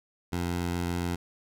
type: tone with vibrato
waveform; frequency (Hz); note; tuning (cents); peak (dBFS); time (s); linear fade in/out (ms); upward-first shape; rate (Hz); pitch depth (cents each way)
15% pulse; 87.31; F2; 0; -22; 0.32-1.16; 10; sine; 4.9; 8
effects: none